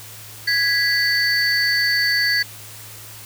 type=tone cluster; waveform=triangle; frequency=1660 / 1973 / 4519 Hz; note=G#6 / B6 / C#8; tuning=-1 / -2 / +33 cents; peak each=-19 dBFS; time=0.47-2.43 s; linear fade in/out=10 ms; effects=added 107 Hz sine -43 dBFS peak until 3.25 s + white hiss -39 dBFS RMS until 3.25 s